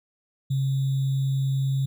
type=tone with sample-and-hold; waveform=sine; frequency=135.1 Hz; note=C#3; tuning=44 cents flat; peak=-21 dBFS; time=0.5-1.86 s; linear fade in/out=10 ms; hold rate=3675 Hz; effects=none